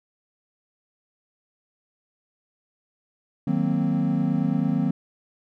triangle chord, C half-diminished seventh, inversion first, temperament equal, 155.56 / 185 / 233.1 / 261.6 Hz, Eb3 / Gb3 / Bb3 / C4, 0 / 0 / 0 / 0 cents, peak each -24 dBFS, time 3.47-4.91 s, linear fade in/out 5 ms, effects none

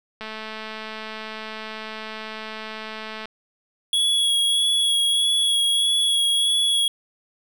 click train, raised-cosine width 0.3 ms, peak -18 dBFS, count 665, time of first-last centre 0.21-3.256 s, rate 218 Hz
square tone with vibrato, 3346 Hz, G#7, 12 cents sharp, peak -18 dBFS, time 3.93-6.88 s, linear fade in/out 2 ms, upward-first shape sine, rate 1.6 Hz, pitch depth 19 cents each way
effects none

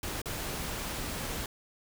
pink noise with dropouts, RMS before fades -36 dBFS, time 0.03-1.46 s, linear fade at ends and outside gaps 2 ms, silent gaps 0.217-0.257 s, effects none

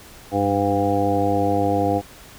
harmonic tone with a mistuned harmonic, 100.5 Hz, G2, 44 cents sharp, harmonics 1 / 2 / 3 / 4 / 5 / 7 / 8, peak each -26 / -29 / -23 / -29 / -23 / -23 / -26 dBFS, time 0.31-2.02 s, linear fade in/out 50 ms, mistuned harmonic 1, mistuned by -54 cents, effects pink hiss -44 dBFS RMS until 2.38 s

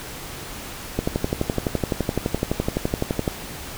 click train, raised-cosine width 2 ms, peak -7 dBFS, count 28, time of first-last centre 0.99-3.278 s, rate 11.8 Hz, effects pink hiss -35 dBFS RMS until 3.77 s

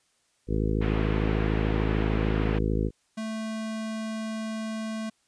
harmonic tone, 53.4 Hz, G#1, 49 cents sharp, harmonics 1 / 2 / 3 / 4 / 5 / 6 / 7 / 8 / 9, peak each -27 / -30 / -32 / -33 / -34 / -35 / -35 / -36 / -37 dBFS, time 0.47-2.91 s, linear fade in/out 50 ms
pink band-pass noise, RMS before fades -35 dBFS, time 0.81-2.59 s, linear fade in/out 10 ms, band 150 to 2800 Hz, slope 24 dB/octave
square tone, 220 Hz, A3, in tune, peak -31 dBFS, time 3.17-5.1 s, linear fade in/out 10 ms
effects white hiss -69 dBFS RMS until 5.27 s + resampled to 22050 Hz

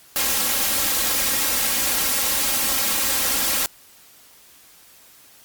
white noise with comb filter, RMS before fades -21 dBFS, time 0.16-3.66 s, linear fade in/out 0 ms, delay 3.7 ms, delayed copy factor +0.7, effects white hiss -50 dBFS RMS until 5.44 s + Opus 48 kbps

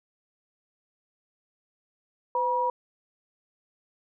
sine tone pair together, 507.5 / 963 Hz, B4 / B5, +47 / -44 cents, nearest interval major seventh, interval 1109 cents, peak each -29 / -24 dBFS, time 2.35-2.7 s, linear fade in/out 2 ms, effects none

